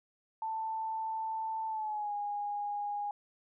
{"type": "tone with pitch glide", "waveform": "sine", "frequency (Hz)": [886, 821.9], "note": ["A5", "G#5"], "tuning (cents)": [12, -18], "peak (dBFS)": -33, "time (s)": [0.42, 3.11], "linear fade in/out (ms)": 2, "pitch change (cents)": -130, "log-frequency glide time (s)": [1.67, 2.13], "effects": []}